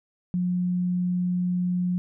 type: tone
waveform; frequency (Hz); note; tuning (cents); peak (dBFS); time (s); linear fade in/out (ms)
sine; 179.3; F3; +46; -22; 0.34-1.98; 0
effects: none